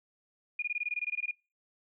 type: tone bursts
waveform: sine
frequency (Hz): 2436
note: D#7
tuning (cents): -37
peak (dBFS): -29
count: 14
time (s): 0.59-1.312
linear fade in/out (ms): 5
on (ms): 33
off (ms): 20
effects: noise-tail reverb RT60 0.3 s tail -26 dB re dry